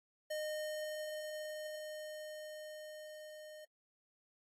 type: tone with level ramp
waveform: square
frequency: 613 Hz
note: D#5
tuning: 26 cents flat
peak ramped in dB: -38 to -51 dBFS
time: 0.3-3.65 s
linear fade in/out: 10 ms
effects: AAC 48 kbps